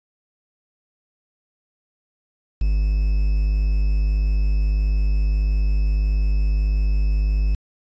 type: tone with quantisation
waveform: triangle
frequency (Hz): 50.8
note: G#1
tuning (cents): -38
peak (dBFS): -14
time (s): 2.61-7.55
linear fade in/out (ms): 5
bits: 7
effects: resampled to 16000 Hz